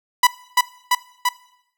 sawtooth tone with echo, 987.8 Hz, B5, in tune, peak -6 dBFS, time 0.23-0.27 s, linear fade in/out 5 ms, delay 340 ms, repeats 3, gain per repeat -2 dB, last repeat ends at 1.29 s, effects noise-tail reverb RT60 0.8 s tail -20 dB re dry

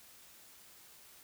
silence, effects white hiss -58 dBFS RMS until 1.23 s

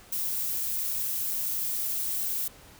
violet noise, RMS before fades -30 dBFS, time 0.12-2.48 s, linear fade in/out 5 ms, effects pink hiss -52 dBFS RMS until 2.79 s

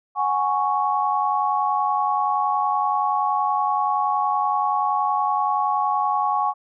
sine chord, F# suspended second, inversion none, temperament equal, 740 / 830.6 / 1108.7 Hz, F#5 / G#5 / C#6, 0 / 0 / 0 cents, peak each -26 / -22 / -22 dBFS, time 0.15-6.54 s, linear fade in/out 50 ms, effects none

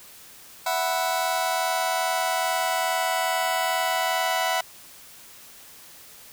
sawtooth chord, E suspended second, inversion none, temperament just, 659.3 / 741.7 / 988.9 Hz, E5 / F#5 / B5, 0 / +4 / +2 cents, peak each -24 / -22 / -24 dBFS, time 0.66-4.61 s, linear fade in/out 5 ms, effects white hiss -47 dBFS RMS until 6.32 s

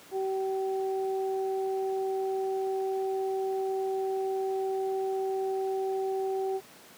sine tone pair together, 383.5 / 767 Hz, G4 / G5, -38 / -38 cents, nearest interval octave, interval 1200 cents, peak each -28 / -35 dBFS, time 0.11-6.61 s, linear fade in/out 50 ms, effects pink hiss -52 dBFS RMS until 6.97 s + high-pass 200 Hz 12 dB/octave

